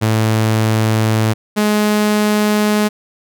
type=tone pair in turn; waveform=sawtooth; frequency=110 / 210.4 Hz; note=A2 / G#3; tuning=0 / +23 cents; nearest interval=major seventh; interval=1123 cents; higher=second; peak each=-8 dBFS; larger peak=neither; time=0.01-1.34 / 1.56-2.89 s; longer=neither; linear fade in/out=20 ms; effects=none